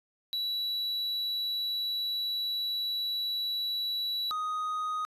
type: tone pair in turn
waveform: triangle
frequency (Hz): 3929 / 1247.6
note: B7 / D#6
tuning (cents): -10 / +4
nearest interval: octave + minor sixth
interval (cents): 1986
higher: first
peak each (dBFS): -28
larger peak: neither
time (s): 0.33-4.31 / 4.31-5.05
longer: first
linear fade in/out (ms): 0
effects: resampled to 32000 Hz